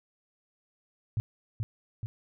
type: tone with echo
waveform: sine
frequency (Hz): 110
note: A2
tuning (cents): 0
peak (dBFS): -25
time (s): 1.17-1.2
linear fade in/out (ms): 0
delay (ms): 430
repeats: 2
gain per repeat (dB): -3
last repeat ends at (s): 2.06
effects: none